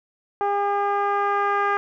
10% pulse tone with low-pass filter sweep, 404.3 Hz, G#4, 46 cents flat, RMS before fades -22 dBFS, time 0.41-1.77 s, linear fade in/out 0 ms, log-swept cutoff 860 to 1400 Hz, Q 1.9, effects none

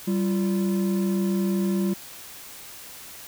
triangle tone pair together, 193.6 / 345.8 Hz, G3 / F4, -21 / -17 cents, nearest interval minor seventh, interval 1004 cents, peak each -20 / -26 dBFS, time 0.07-1.94 s, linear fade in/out 10 ms, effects white hiss -42 dBFS RMS until 3.27 s

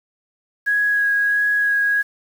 sine tone with vibrato, 1658 Hz, G#6, 3 cents flat, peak -15 dBFS, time 0.66-2.03 s, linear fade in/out 20 ms, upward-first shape sine, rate 1.5 Hz, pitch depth 10 cents each way, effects 7-bit

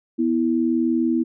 sine tone pair together, 246.7 / 326.8 Hz, B3 / E4, -2 / -15 cents, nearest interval perfect fourth, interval 487 cents, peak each -20 dBFS, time 0.18-1.24 s, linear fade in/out 20 ms, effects none

